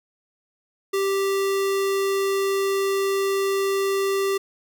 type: tone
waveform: square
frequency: 391.7 Hz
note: G4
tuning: 1 cent flat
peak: -21 dBFS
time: 0.93-4.38 s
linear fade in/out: 10 ms
effects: none